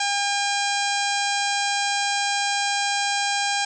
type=harmonic tone with a mistuned harmonic; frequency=806 Hz; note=G5; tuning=48 cents sharp; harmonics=1 / 2 / 3 / 4 / 5 / 6 / 7 / 8 / 9 / 10; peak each=-25 / -28 / -30 / -31 / -32 / -33 / -33 / -34 / -35 / -35 dBFS; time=0-3.65 s; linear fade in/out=5 ms; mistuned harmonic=7; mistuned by=-34 cents; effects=none